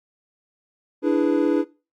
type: chord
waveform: triangle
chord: E dominant seventh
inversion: third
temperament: equal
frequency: 293.7 / 329.6 / 415.3 / 493.9 Hz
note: D4 / E4 / G#4 / B4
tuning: 0 / 0 / 0 / 0 cents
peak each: -18 / -20 / -23 / -23 dBFS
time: 1.02-1.65 s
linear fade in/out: 50 ms
effects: noise-tail reverb RT60 0.3 s tail -20 dB re dry + Opus 48 kbps